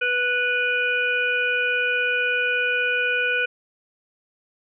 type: harmonic tone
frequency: 492.4 Hz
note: B4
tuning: 5 cents flat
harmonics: 1 / 3 / 5 / 6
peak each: -28 / -22 / -24 / -33 dBFS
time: 0.01-3.46 s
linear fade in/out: 10 ms
effects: none